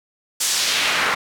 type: noise with band-pass filter sweep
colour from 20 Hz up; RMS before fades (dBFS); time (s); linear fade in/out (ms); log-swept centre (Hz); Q
pink; -20; 0.4-1.15; 10; 7800 to 1400; 1.1
effects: none